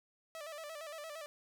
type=tone with vibrato; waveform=sawtooth; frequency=618 Hz; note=D#5; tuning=12 cents flat; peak=-40 dBFS; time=0.35-1.26 s; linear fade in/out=0 ms; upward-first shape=square; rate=8.7 Hz; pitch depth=83 cents each way; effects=none